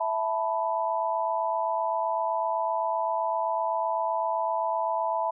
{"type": "chord", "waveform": "sine", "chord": "E suspended fourth", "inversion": "none", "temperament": "equal", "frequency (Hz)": [659.3, 880, 987.8], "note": ["E5", "A5", "B5"], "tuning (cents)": [0, 0, 0], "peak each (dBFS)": -29, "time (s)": [0, 5.31], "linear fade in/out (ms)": 10, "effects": []}